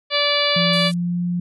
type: harmonic tone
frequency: 580 Hz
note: D5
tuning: 22 cents flat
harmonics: 1 / 2 / 3 / 4 / 5 / 6 / 7 / 8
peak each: -22 / -26 / -28 / -24 / -25 / -23 / -25 / -25 dBFS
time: 0.1-0.92 s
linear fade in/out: 50 ms
type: tone with pitch glide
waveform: sine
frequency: 173.2 to 175.92 Hz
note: F3 to F3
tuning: -14 to +13 cents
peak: -19 dBFS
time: 0.56-1.4 s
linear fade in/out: 5 ms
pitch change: +27 cents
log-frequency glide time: 0.8-1.24 s
type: noise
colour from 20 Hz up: violet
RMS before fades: -33 dBFS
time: 0.73-0.94 s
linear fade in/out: 2 ms
effects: resampled to 24000 Hz